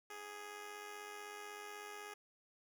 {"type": "tone with amplitude modulation", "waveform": "10% pulse", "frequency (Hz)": 415.3, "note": "G#4", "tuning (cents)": 0, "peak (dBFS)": -37, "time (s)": [0.1, 2.14], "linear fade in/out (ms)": 5, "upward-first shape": "sine", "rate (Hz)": 96.1, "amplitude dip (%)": 50, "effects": []}